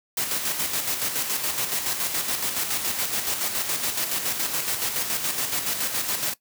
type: noise with tremolo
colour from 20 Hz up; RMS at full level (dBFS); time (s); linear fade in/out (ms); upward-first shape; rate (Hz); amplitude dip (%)
white; -25; 0.17-6.34; 5; square; 7.1; 45
effects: noise-tail reverb RT60 0.1 s tail -18 dB re dry + high-pass 100 Hz 12 dB/octave